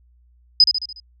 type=tone with echo; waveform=sine; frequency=5010 Hz; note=D#8; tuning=11 cents sharp; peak=-7 dBFS; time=0.6-0.64 s; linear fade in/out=2 ms; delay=72 ms; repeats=5; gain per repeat=-6 dB; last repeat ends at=1 s; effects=added 60 Hz sine -52 dBFS peak until 1.2 s